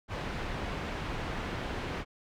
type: low-pass noise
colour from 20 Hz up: pink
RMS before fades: -36 dBFS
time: 0.08-2.05 s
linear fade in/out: 50 ms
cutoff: 2700 Hz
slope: 12 dB/octave
effects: none